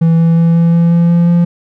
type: tone with pitch steps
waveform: triangle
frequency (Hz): 164.81 / 165.86 / 166.92 / 167.98 / 169.05 / 170.13 / 171.21 / 172.31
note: E3 / E3 / E3 / E3 / E3 / F3 / F3 / F3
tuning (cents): 0 / +11 / +22 / +33 / +44 / -45 / -34 / -23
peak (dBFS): -4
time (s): 0.01-1.45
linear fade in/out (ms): 10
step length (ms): 180
effects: none